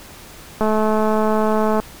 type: click train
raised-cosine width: 1 ms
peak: -6 dBFS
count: 258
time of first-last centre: 0.61-1.8 s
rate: 216 Hz
effects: pink hiss -40 dBFS RMS until 2 s